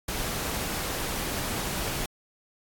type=noise; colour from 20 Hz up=pink; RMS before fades=-31 dBFS; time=0.08-2.06 s; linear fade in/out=5 ms; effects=AAC 64 kbps